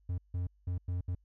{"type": "tone bursts at uneven times", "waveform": "triangle", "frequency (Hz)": 89.1, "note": "F2", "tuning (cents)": 35, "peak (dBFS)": -29, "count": 5, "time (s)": [[0.09, 0.18], [0.34, 0.47], [0.67, 0.78], [0.88, 1.01], [1.08, 1.15]], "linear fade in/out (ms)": 5, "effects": ["added 50 Hz sine -64 dBFS peak until 1.24 s"]}